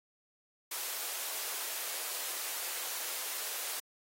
white high-pass noise, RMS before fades -38 dBFS, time 0.71-3.8 s, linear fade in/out 5 ms, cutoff 410 Hz, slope 24 dB/octave, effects AAC 48 kbps

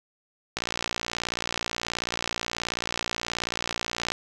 click train, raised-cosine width 0.2 ms, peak -10 dBFS, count 209, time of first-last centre 0.57-4.119 s, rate 58.6 Hz, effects none

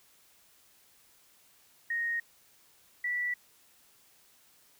sine tone pair in turn, 1864.7 / 1958 Hz, A#6 / B6, 0 / -15 cents, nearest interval minor second, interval 85 cents, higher second, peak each -29 / -29 dBFS, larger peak neither, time 1.9-2.2 / 3.04-3.34 s, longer neither, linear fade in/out 5 ms, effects white hiss -63 dBFS RMS until 4.79 s

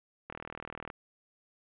click train, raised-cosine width 0.5 ms, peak -25 dBFS, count 25, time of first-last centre 0.3-0.902 s, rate 39.9 Hz, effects resampled to 8000 Hz + 9-bit

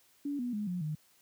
sine tone with pitch steps, 285.7 / 244.4 / 209.1 / 178.94 / 153.1 Hz, D4 / B3 / G#3 / F3 / D#3, -48 / -18 / +12 / +42 / -28 cents, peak -32 dBFS, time 0.25-0.95 s, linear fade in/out 5 ms, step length 140 ms, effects white hiss -66 dBFS RMS until 1.21 s + high-pass 80 Hz 12 dB/octave

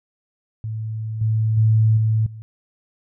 sine tone with level steps, 110 Hz, A2, in tune, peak -24 / -16 / -12 / -15 / -33 dBFS, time 0.64-2.42 s, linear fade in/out 0 ms, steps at 1.21 / 1.57 / 1.97 / 2.26 s, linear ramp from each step 5 ms, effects none

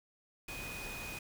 sine tone in noise, 2489 Hz, D#7, in tune, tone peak -44 dBFS, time 0.48-1.19 s, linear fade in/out 5 ms, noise pink, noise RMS -45 dBFS, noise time 0.48-1.19 s, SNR -2 dB, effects none

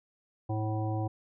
harmonic tone, 108.5 Hz, A2, 24 cents flat, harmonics 1 / 3 / 5 / 7 / 9, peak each -30 / -36 / -41 / -38 / -46 dBFS, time 0.49-1.08 s, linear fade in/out 10 ms, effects none

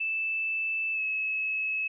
sine tone with pitch glide, 2637 to 2583 Hz, E7 to E7, 0 to -36 cents, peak -27 dBFS, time 0-1.88 s, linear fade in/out 10 ms, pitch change -36 cents, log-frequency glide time 0.93-1.01 s, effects none

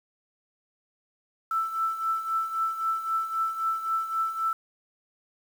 sine tone with tremolo, 1325 Hz, E6, 9 cents sharp, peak -22 dBFS, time 1.51-4.53 s, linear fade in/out 2 ms, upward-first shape triangle, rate 3.8 Hz, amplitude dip 75%, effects 8-bit

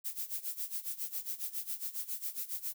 violet noise with tremolo, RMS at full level -36 dBFS, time 0.04-2.74 s, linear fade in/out 20 ms, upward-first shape sine, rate 7.3 Hz, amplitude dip 85%, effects none

